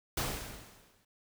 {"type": "noise with exponential decay", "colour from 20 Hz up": "pink", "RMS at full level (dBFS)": -31, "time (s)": [0.17, 1.05], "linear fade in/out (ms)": 5, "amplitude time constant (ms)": 190, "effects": []}